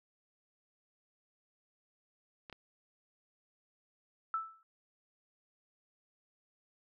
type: clicks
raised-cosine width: 0.3 ms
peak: -31 dBFS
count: 2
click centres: 2.498 / 2.527 s
type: tone with exponential decay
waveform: sine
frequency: 1318.5 Hz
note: E6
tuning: in tune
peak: -29 dBFS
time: 4.34-4.63 s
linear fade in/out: 1 ms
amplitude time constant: 62 ms
effects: none